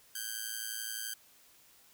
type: ring-modulated tone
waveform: 5% pulse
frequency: 1568 Hz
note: G6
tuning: in tune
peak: -23 dBFS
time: 0.15-1.14 s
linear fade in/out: 5 ms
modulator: 55.8 Hz
effects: white hiss -62 dBFS RMS until 1.93 s